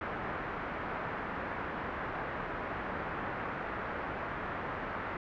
white low-pass noise, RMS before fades -38 dBFS, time 0.01-5.17 s, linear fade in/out 2 ms, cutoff 1700 Hz, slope 24 dB/octave, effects none

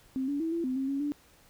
sine tone with pitch steps, 263.1 / 285.2 / 325.6 / 336.5 / 257.2 / 267.6 / 276.4 / 291.3 Hz, C4 / C#4 / E4 / E4 / C4 / C4 / C#4 / D4, +10 / +49 / -21 / +36 / -30 / +39 / -5 / -14 cents, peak -28 dBFS, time 0.16-1.12 s, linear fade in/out 0 ms, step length 120 ms, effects pink hiss -60 dBFS RMS until 1.49 s

